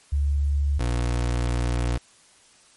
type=tone pair in turn; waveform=sine / 30% pulse; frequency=71.4 / 60.04 Hz; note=D2 / B1; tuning=-48 / -48 cents; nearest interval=minor third; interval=300 cents; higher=first; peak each=-19 dBFS; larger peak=neither; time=0.12-0.79 / 0.79-1.98 s; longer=second; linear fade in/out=10 ms; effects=white hiss -55 dBFS RMS until 2.76 s + MP3 48 kbps